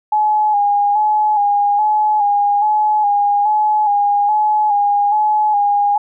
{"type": "tone with vibrato", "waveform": "sine", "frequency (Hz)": 833, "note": "G#5", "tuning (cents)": 5, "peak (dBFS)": -11, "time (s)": [0.12, 5.98], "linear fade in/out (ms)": 5, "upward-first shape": "square", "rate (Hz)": 1.2, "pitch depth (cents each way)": 35, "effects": []}